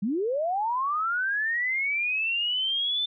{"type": "linear sweep", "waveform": "sine", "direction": "up", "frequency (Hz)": [182.1, 3555], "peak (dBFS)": -24, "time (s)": [0.02, 3.06], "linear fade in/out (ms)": 10, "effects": []}